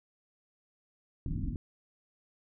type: low-pass noise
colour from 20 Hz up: pink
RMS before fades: -34 dBFS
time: 1.26-1.56 s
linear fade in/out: 2 ms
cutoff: 310 Hz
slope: 96 dB/octave
effects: none